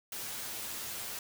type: noise with comb filter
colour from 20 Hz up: white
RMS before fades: -40 dBFS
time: 0.12-1.19 s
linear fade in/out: 2 ms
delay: 9 ms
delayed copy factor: +0.75
effects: none